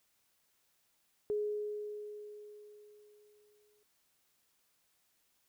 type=tone with exponential decay; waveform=sine; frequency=418.7 Hz; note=G#4; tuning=14 cents sharp; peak=-30 dBFS; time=1.3-3.83 s; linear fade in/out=0 ms; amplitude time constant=550 ms; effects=white hiss -75 dBFS RMS until 5.48 s